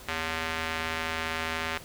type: tone with band-pass filter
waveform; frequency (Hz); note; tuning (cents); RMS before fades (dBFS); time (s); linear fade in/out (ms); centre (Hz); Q
square; 80.9; E2; -32; -32; 0.08-1.78; 5; 2100; 1.1
effects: pink hiss -47 dBFS RMS until 1.84 s